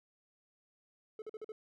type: tone bursts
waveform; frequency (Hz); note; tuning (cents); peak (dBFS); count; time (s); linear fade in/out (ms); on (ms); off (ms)
triangle; 433.2; A4; -27; -39; 5; 1.19-1.52; 2; 30; 45
effects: none